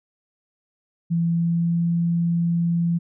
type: tone with pitch glide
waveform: sine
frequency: 168.2 to 169.86 Hz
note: E3 to F3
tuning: +35 to -48 cents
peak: -18 dBFS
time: 1.1-2.99 s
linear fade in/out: 20 ms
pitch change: +17 cents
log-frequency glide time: 1.24-1.87 s
effects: none